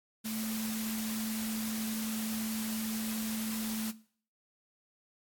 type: tone in noise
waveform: sine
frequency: 220 Hz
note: A3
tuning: in tune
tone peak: -35 dBFS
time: 0.24-3.92 s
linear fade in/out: 20 ms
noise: white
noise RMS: -40 dBFS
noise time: 0.24-3.92 s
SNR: +2 dB
effects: noise-tail reverb RT60 0.5 s tail -18 dB re dry + AAC 64 kbps